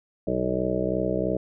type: harmonic tone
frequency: 63 Hz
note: B1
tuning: 35 cents sharp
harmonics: 1 / 2 / 3 / 5 / 6 / 7 / 8 / 9 / 10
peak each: -37 / -35 / -30 / -30 / -32 / -30 / -38 / -30 / -31 dBFS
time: 0.27-1.37 s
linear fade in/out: 5 ms
effects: none